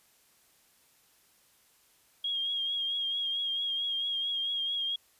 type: tone with vibrato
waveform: sine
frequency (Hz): 3262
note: G#7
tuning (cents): -32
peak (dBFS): -29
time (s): 2.24-4.96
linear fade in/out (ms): 5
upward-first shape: triangle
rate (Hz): 4.5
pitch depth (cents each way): 42
effects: white hiss -65 dBFS RMS until 5.19 s + resampled to 32000 Hz